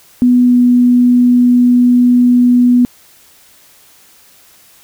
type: tone with pitch glide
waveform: sine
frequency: 246.9 to 245.5 Hz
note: B3 to B3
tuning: 0 to -10 cents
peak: -5 dBFS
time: 0.22-2.85 s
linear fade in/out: 0 ms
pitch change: -10 cents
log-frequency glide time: 0.44-0.55 s
effects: white hiss -45 dBFS RMS until 4.83 s